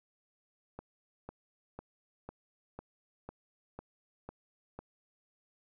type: click train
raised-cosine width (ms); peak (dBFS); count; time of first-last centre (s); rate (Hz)
1; -29; 9; 0.79-4.79; 2
effects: none